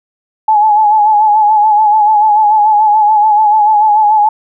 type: tone with vibrato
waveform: sine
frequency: 850 Hz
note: G#5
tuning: 40 cents sharp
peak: -5 dBFS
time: 0.48-4.29 s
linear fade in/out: 5 ms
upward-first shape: sine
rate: 6.9 Hz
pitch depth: 52 cents each way
effects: none